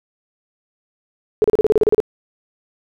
sine tone bursts, 429.5 Hz, A4, 42 cents flat, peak -9 dBFS, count 11, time 1.42-2.002 s, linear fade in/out 0 ms, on 22 ms, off 34 ms, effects none

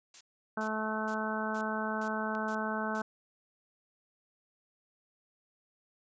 blue noise bursts, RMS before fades -46 dBFS, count 7, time 0.14-3.016 s, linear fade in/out 2 ms, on 68 ms, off 400 ms
harmonic tone, 217.2 Hz, A3, 22 cents flat, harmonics 1 / 2 / 3 / 4 / 5 / 6 / 7, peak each -36 / -41 / -39 / -39 / -41 / -41 / -38 dBFS, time 0.57-3.02 s, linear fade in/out 5 ms
click, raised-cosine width 0.2 ms, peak -32 dBFS, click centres 2.351 s
effects resampled to 16000 Hz

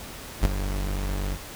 40% pulse tone with ADSR envelope, 48.41 Hz, G1, 21 cents flat, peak -13 dBFS, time 0.41-1.38 s, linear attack 41 ms, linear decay 12 ms, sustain -12 dB, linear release 51 ms, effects pink hiss -40 dBFS RMS until 1.55 s

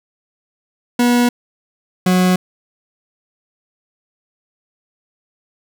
40% pulse tone pair in turn, 242.5 / 182.99 Hz, B3 / F#3, -31 / -19 cents, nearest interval perfect fourth, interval 488 cents, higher first, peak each -10 dBFS, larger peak neither, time 0.99-1.29 / 2.06-2.36 s, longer neither, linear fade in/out 5 ms, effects none

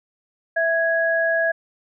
sine tone pair together, 659.2 / 1661.2 Hz, E5 / G#6, 0 / 0 cents, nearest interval octave + major third, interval 1600 cents, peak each -20 dBFS, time 0.56-1.52 s, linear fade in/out 10 ms, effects none

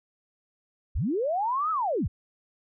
sine linear two-way sweep, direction up then down, 33.31 to 1318.5 to 33.31 Hz, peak -24 dBFS, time 0.95-2.08 s, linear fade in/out 10 ms, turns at 1.71 s, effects none

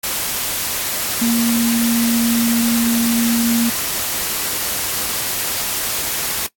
sine tone in noise, 233.1 Hz, A#3, in tune, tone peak -14 dBFS, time 1.21-3.7 s, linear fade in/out 10 ms, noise white, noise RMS -21 dBFS, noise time 0.03-6.47 s, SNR +4 dB, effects noise-tail reverb RT60 0.1 s tail -20 dB re dry + AAC 64 kbps

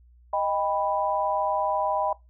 sine chord, Eb augmented, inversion none, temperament equal with one note detuned, 622.3 / 794 / 987.8 Hz, Eb5 / G5 / B5, 0 / +22 / 0 cents, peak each -27 dBFS, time 0.33-2.13 s, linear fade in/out 5 ms, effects noise-tail reverb RT60 0.2 s tail -20 dB re dry + added 60 Hz sine -52 dBFS peak until 2.29 s

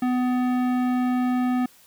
sine tone with tanh clipping, 250.3 Hz, B3, 23 cents sharp, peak -22 dBFS, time 0.02-1.66 s, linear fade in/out 5 ms, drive 16 dB, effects white hiss -54 dBFS RMS until 1.86 s

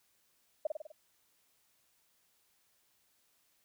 sine tone with echo, 616 Hz, D#5, 17 cents flat, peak -28 dBFS, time 0.65-0.67 s, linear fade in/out 5 ms, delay 50 ms, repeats 5, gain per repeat -4 dB, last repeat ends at 0.92 s, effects white hiss -73 dBFS RMS until 3.64 s

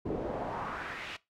brown noise with band-pass filter sweep, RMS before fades -37 dBFS, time 0.05-1.17 s, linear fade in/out 10 ms, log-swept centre 360 to 2800 Hz, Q 2.1, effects noise-tail reverb RT60 0.2 s tail -19 dB re dry

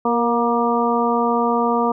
harmonic tone with a mistuned harmonic, 237.1 Hz, A#3, 30 cents sharp, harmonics 1 / 2 / 3 / 4 / 5, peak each -21 / -21 / -23 / -22 / -23 dBFS, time 0.05-1.92 s, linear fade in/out 5 ms, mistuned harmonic 2, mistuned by -20 cents, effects none

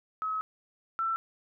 sine tone pair in turn, 1282 / 1337.1 Hz, E6 / E6, -49 / +24 cents, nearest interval minor second, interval 73 cents, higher second, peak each -29 / -27 dBFS, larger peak second, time 0.22-0.41 / 0.99-1.16 s, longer first, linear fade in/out 0 ms, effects none

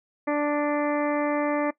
harmonic tone, 293.7 Hz, D4, in tune, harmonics 1 / 2 / 3 / 4 / 5 / 6 / 7 / 8, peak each -25 / -26 / -32 / -33 / -45 / -37 / -36 / -44 dBFS, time 0.27-1.71 s, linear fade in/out 10 ms, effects noise-tail reverb RT60 0.1 s tail -19 dB re dry

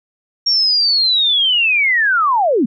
sine linear sweep, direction down, 5588 to 196 Hz, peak -11 dBFS, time 0.46-2.66 s, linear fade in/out 10 ms, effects none

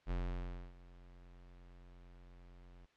square tone with ADSR envelope, 44.34 Hz, F1, 27 cents sharp, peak -35 dBFS, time 0.06-2.86 s, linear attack 46 ms, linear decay 620 ms, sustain -21 dB, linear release 11 ms, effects white hiss -71 dBFS RMS until 2.96 s + low-pass 3000 Hz 12 dB/octave

